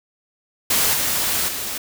white noise with level steps, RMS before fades -18 / -21 / -27 dBFS, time 0.7-1.78 s, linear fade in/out 5 ms, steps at 0.93 / 1.48 s, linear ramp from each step 5 ms, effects none

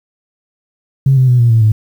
sine tone with pitch steps, 135.4 / 129.51 / 123.88 / 118.49 / 113.33 / 108.4 Hz, C#3 / C3 / B2 / A#2 / A#2 / A2, -40 / -17 / +6 / +29 / -48 / -25 cents, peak -5 dBFS, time 1.06-1.72 s, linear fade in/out 5 ms, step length 110 ms, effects tanh soft clip ceiling -1 dBFS + 7-bit

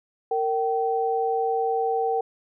sine tone pair together, 459.5 / 770.3 Hz, A#4 / G5, -25 / -30 cents, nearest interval major sixth, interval 895 cents, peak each -24 dBFS, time 0.31-2.21 s, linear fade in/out 5 ms, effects none

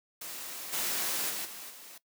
white noise with level steps, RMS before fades -41 / -32 / -36 / -44 / -49 dBFS, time 0.21-1.98 s, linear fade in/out 5 ms, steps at 0.72 / 1.29 / 1.44 / 1.69 s, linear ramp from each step 20 ms, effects noise-tail reverb RT60 0.1 s tail -19 dB re dry + high-pass 200 Hz 12 dB/octave

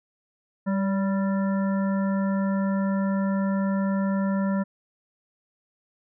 harmonic tone with a mistuned harmonic, 196 Hz, G3, in tune, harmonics 1 / 3 / 5 / 7 / 9, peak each -22 / -32 / -36 / -39 / -41 dBFS, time 0.66-4.64 s, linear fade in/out 20 ms, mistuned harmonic 3, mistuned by -35 cents, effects none

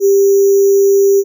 sine tone with sample-and-hold, 394.7 Hz, G4, 12 cents sharp, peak -6 dBFS, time 0-1.24 s, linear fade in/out 50 ms, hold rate 6300 Hz, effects none

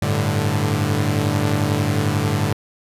sawtooth chord, G suspended second, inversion none, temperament equal with one note detuned, 98 / 109.18 / 146.83 Hz, G2 / A2 / D3, 0 / -13 / 0 cents, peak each -18 dBFS, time 0.02-2.53 s, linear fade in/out 5 ms, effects resampled to 32000 Hz

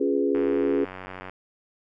sine chord, C# dominant seventh, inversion none, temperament equal, 277.2 / 349.2 / 415.3 / 493.9 Hz, C#4 / E#4 / G#4 / B4, 0 / 0 / 0 / 0 cents, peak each -25 / -27 / -24 / -30 dBFS, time 0-0.85 s, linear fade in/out 10 ms
click train, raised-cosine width 0.5 ms, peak -22 dBFS, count 89, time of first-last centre 0.35-1.296 s, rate 93 Hz
effects none

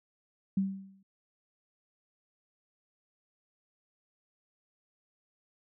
sine tone with exponential decay, 193.6 Hz, G3, 21 cents flat, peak -23 dBFS, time 0.57-1.03 s, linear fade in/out 5 ms, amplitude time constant 99 ms, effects none

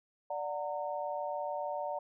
sine chord, D augmented, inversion none, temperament just, 587.3 / 734.2 / 917.7 Hz, D5 / F#5 / A#5, 0 / -14 / -27 cents, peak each -37 / -39 / -39 dBFS, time 0.3-1.99 s, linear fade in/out 5 ms, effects none

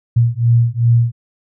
sine beating tone pair, 116.54 / 119.14 Hz, A#2 / A#2, 0 / +38 cents, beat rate 2.6 Hz, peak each -13 dBFS, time 0.16-1.12 s, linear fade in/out 10 ms, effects none

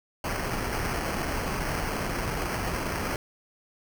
pink noise with sample-and-hold, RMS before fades -30 dBFS, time 0.24-3.16 s, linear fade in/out 2 ms, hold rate 3675 Hz, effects none

